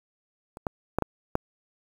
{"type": "clicks", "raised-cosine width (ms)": 1, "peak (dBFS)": [-26, -13, -9, -10, -9], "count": 5, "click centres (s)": [0.571, 0.668, 0.986, 1.023, 1.354], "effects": ["7-bit"]}